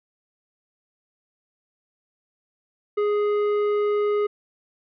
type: tone with tanh clipping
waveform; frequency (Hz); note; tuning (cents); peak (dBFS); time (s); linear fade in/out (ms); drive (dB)
triangle; 415.3; G#4; 0; -21; 2.97-4.27; 10; 14
effects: none